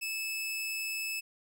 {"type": "tone", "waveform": "sawtooth", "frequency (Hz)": 2611, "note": "E7", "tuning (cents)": -17, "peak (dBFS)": -30, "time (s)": [0.01, 1.21], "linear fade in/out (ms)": 20, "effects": []}